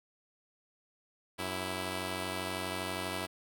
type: tone pair together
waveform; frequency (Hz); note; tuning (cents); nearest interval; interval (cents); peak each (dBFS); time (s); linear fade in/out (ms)
5% pulse; 92.49 / 329.6; F#2 / E4; 0 / 0; octave + minor seventh; 2200; -26; 1.38-3.27; 20
effects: none